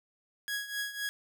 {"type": "tone with tremolo", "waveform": "sawtooth", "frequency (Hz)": 1661.2, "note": "G#6", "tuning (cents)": 0, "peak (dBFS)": -27, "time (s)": [0.48, 1.09], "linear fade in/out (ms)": 0, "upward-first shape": "triangle", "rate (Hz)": 3.9, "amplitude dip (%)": 80, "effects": []}